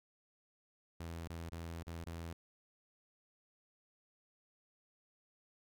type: tone with dropouts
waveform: sawtooth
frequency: 83.4 Hz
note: E2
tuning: 21 cents sharp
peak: -39 dBFS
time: 1-2.33 s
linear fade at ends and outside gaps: 5 ms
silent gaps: 1.276-1.299 / 1.496-1.52 / 1.831-1.868 / 2.041-2.064 s
effects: none